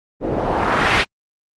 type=noise with low-pass filter sweep; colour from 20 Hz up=white; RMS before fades=-17 dBFS; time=0.2-1.05 s; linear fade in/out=50 ms; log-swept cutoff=370 to 2800 Hz; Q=1.4; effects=Opus 24 kbps